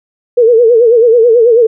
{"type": "tone with vibrato", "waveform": "sine", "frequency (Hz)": 466.2, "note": "A#4", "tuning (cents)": 0, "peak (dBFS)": -3, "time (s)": [0.37, 1.67], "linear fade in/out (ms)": 10, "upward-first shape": "sine", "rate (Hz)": 9.2, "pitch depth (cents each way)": 100, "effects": []}